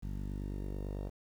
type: tone with low-pass filter sweep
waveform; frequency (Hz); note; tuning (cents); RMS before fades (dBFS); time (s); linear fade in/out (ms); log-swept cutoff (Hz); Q
sawtooth; 49; G1; 0; -39; 0.02-1.1; 20; 200 to 610; 1.6
effects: 10-bit